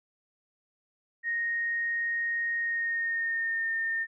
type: tone with pitch glide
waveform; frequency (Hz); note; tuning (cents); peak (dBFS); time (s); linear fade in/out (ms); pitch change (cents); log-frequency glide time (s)
sine; 1863 to 1818.3; A#6 to A#6; -2 to -44; -27; 1.23-4.07; 50; -42; 2.59-3.74
effects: none